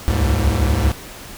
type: tone cluster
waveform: square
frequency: 64.5 / 69.6 / 77.2 / 104.5 Hz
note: C2 / C#2 / D#2 / G#2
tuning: -24 / +8 / -13 / +11 cents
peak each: -21 dBFS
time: 0.08-0.92 s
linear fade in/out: 0 ms
effects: pink hiss -36 dBFS RMS until 1.37 s